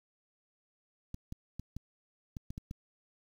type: clicks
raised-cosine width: 5 ms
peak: -28 dBFS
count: 8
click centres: 1.144 / 1.324 / 1.596 / 1.766 / 2.368 / 2.505 / 2.579 / 2.711 s
effects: 9-bit